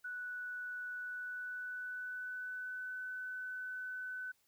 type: tone with pitch glide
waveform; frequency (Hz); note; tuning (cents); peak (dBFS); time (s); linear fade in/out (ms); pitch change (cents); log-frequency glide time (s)
sine; 1480 to 1505.9; F#6 to F#6; 0 to +30; -40; 0.04-4.32; 10; +30; 0.94-2.98
effects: white hiss -75 dBFS RMS until 4.47 s